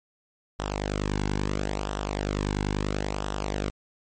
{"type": "tone with flanger", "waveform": "sawtooth", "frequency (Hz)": 50.3, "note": "G1", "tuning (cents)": 45, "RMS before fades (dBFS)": -29, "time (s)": [0.59, 3.7], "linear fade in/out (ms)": 0, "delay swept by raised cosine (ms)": [0.44, 1.64], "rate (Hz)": 0.74, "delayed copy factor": -0.65, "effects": ["MP3 32 kbps"]}